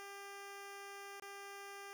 10% pulse tone with dropouts, 398.6 Hz, G4, 29 cents sharp, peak -40 dBFS, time 0-1.93 s, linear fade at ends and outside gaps 0 ms, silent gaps 1.198-1.222 s, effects 11-bit

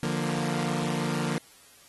sawtooth chord, Bb major, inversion first, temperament equal with one note detuned, 148.28 / 174.61 / 233.1 Hz, D3 / F3 / Bb3, +17 / 0 / 0 cents, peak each -27 dBFS, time 0.03-1.38 s, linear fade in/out 0 ms, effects white hiss -55 dBFS RMS until 1.88 s + AAC 32 kbps

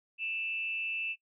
sine tone with frequency modulation, 2653 Hz, E7, 10 cents sharp, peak -32 dBFS, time 0.18-1.16 s, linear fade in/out 50 ms, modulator 220 Hz, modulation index 0.4, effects noise-tail reverb RT60 0.1 s tail -20 dB re dry

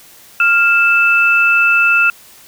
sine tone pair together, 1396.9 / 2637 Hz, F6 / E7, 0 / 0 cents, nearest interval major seventh, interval 1100 cents, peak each -11 dBFS, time 0.4-2.1 s, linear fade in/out 2 ms, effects white hiss -42 dBFS RMS until 2.47 s

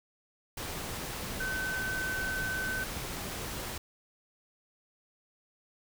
sine tone in noise, 1526 Hz, G6, 47 cents flat, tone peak -32 dBFS, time 1.4-2.84 s, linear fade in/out 5 ms, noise pink, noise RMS -38 dBFS, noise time 0.57-3.78 s, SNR +3 dB, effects none

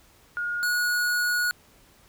sine / square tone pair in turn, 1431 / 1454.3 Hz, F6 / F#6, +42 / -30 cents, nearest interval unison, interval 28 cents, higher second, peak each -26 / -23 dBFS, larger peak second, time 0.37-0.63 / 0.63-1.51 s, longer second, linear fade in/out 0 ms, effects pink hiss -57 dBFS RMS until 2.08 s

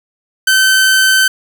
sawtooth tone, 1537 Hz, G6, 35 cents flat, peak -4 dBFS, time 0.47-1.28 s, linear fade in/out 5 ms, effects none

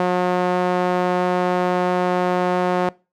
sawtooth tone with band-pass filter, 180.3 Hz, F#3, 45 cents flat, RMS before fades -19 dBFS, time 0-2.89 s, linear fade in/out 2 ms, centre 690 Hz, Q 1, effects noise-tail reverb RT60 0.3 s tail -23 dB re dry

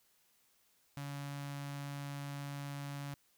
sawtooth tone with notch filter, 141.7 Hz, C#3, 38 cents sharp, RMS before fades -43 dBFS, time 0.97-3.14 s, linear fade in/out 0 ms, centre 410 Hz, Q 1.4, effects white hiss -72 dBFS RMS until 3.37 s

